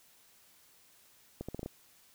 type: accelerating click train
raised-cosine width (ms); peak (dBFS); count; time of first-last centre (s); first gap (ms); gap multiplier
2; -25; 6; 1.41-1.661; 76; 0.79
effects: white hiss -63 dBFS RMS until 2.14 s